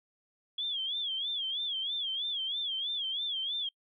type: tone with vibrato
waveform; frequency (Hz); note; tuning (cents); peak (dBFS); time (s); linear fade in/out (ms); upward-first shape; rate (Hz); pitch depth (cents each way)
sine; 3332; G#7; +5; -31; 0.58-3.69; 5; sine; 3.1; 130
effects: noise-tail reverb RT60 0.1 s tail -26 dB re dry